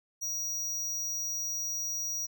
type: tone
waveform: square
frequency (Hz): 5760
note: F#8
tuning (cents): -47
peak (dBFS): -32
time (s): 0.21-2.27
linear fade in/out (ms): 20
effects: none